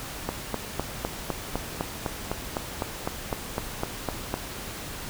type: click train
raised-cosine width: 1 ms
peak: -12 dBFS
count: 17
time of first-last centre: 0.29-4.341 s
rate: 3.95 Hz
effects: pink hiss -37 dBFS RMS until 5.09 s